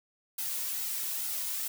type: noise with flanger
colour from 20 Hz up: blue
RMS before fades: -34 dBFS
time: 0.38-1.68 s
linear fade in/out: 5 ms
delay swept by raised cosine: 1.7 to 2.54 ms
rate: 2.3 Hz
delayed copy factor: -0.55
effects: none